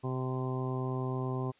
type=harmonic tone; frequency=129.1 Hz; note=C3; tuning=23 cents flat; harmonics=1 / 2 / 3 / 4 / 5 / 6 / 7 / 8; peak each=-33 / -39 / -38 / -47 / -46 / -46 / -49 / -43 dBFS; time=0.03-1.52 s; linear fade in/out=20 ms; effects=white hiss -65 dBFS RMS until 1.59 s + resampled to 8000 Hz